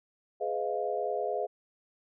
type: chord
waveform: sine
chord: F half-diminished seventh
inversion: first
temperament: just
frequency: 419.1 / 502.9 / 628.6 / 698.5 Hz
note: Ab4 / Cb5 / Eb5 / F5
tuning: +16 / +31 / +18 / 0 cents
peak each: -34 / -35 / -35 / -34 dBFS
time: 0.4-1.47 s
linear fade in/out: 20 ms
effects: none